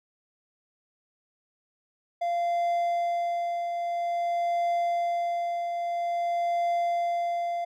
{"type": "tone with tremolo", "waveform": "triangle", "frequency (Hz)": 691, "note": "F5", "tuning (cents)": -19, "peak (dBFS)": -21, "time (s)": [2.21, 7.65], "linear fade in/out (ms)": 10, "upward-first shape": "triangle", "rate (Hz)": 0.5, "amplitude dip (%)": 45, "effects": []}